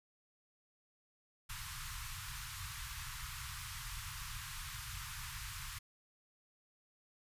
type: band-stop noise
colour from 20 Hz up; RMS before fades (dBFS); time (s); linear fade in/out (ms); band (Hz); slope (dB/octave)
pink; -45; 1.49-5.79; 10; 140 to 1000; 48
effects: resampled to 32000 Hz